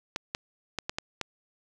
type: clicks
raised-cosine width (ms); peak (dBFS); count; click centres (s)
0.2; -13; 6; 0.161 / 0.349 / 0.787 / 0.895 / 0.985 / 1.213
effects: 8-bit